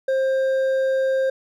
triangle tone with hard clipping, 530 Hz, C5, 22 cents sharp, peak -19 dBFS, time 0.08-1.3 s, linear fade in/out 5 ms, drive 8 dB, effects none

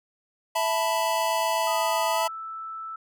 square chord, E suspended fourth, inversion none, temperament equal, 659.3 / 880 / 987.8 Hz, E5 / A5 / B5, 0 / 0 / 0 cents, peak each -28 dBFS, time 0.55-2.28 s, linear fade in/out 10 ms
sine tone with pitch glide, 1244.5 to 1318.5 Hz, D#6 to E6, 0 to 0 cents, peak -33 dBFS, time 1.67-2.96 s, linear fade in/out 5 ms, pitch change +100 cents, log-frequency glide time 2.12-2.27 s
effects none

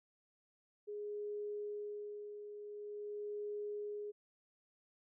sine tone with tremolo, 415.3 Hz, G#4, in tune, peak -39 dBFS, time 0.87-4.12 s, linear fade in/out 20 ms, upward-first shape sine, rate 0.46 Hz, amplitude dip 55%, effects none

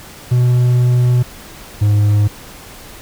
triangle tone pair in turn, 123.47 / 103.83 Hz, B2 / G#2, 0 / 0 cents, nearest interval minor third, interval 300 cents, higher first, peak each -7 dBFS, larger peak neither, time 0.31-1.23 / 1.81-2.28 s, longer first, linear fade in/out 10 ms, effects pink hiss -36 dBFS RMS until 3.01 s

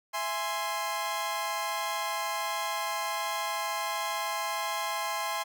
sawtooth chord, E augmented, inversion none, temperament equal with one note detuned, 664.2 / 830.6 / 1046.5 Hz, E5 / G#5 / B#5, +13 / 0 / 0 cents, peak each -34 / -31 / -29 dBFS, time 0.13-5.44 s, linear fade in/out 20 ms, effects none

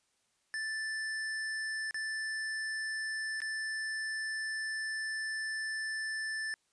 square tone with dropouts, 1760 Hz, A6, in tune, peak -35 dBFS, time 0.54-6.54 s, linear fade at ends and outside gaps 0 ms, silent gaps 1.909-1.944 / 3.404-3.418 s, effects white hiss -75 dBFS RMS until 6.72 s + resampled to 22050 Hz

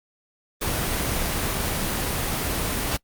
pink noise, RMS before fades -25 dBFS, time 0.61-2.97 s, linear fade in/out 10 ms, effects noise-tail reverb RT60 0.1 s tail -24 dB re dry + Opus 24 kbps

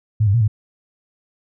sine tone with pitch steps, 108.1 / 98.7 / 118.2 / 106.1 Hz, A2 / G2 / A#2 / G#2, -30 / +12 / +24 / +38 cents, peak -12 dBFS, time 0.2-0.48 s, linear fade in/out 10 ms, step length 70 ms, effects none

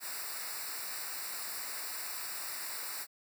white noise with comb filter, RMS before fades -40 dBFS, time 0-3.07 s, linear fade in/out 50 ms, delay 0.31 ms, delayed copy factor -1, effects none

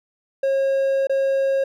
triangle tone with dropouts, 542 Hz, C#5, 39 cents flat, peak -15 dBFS, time 0.43-1.64 s, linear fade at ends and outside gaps 5 ms, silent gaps 1.071-1.095 s, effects none

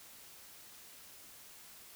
silence, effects white hiss -55 dBFS RMS until 1.95 s

